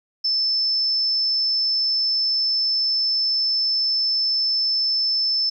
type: tone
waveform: sine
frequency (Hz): 5274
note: E8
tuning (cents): 0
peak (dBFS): -18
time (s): 0.24-5.5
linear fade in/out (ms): 10
effects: 10-bit